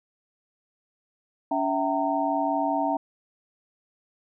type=tone cluster; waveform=sine; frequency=284.1 / 660 / 765 / 918 Hz; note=C#4 / E5 / G5 / A#5; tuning=+43 / +2 / -42 / -27 cents; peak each=-28 dBFS; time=1.51-2.97 s; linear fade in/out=5 ms; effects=none